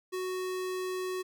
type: tone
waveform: square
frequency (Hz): 370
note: F#4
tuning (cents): 0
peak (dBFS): -33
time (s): 0.12-1.23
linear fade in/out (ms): 20
effects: none